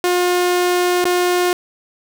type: tone with dropouts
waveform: sawtooth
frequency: 357.1 Hz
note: F4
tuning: 39 cents sharp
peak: -10 dBFS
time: 0.04-1.53 s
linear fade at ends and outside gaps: 1 ms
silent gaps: 1.042-1.053 s
effects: none